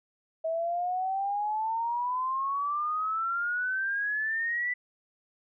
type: exponential sweep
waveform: sine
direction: up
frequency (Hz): 642 to 1989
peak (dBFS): -27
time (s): 0.44-4.74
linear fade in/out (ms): 10
effects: none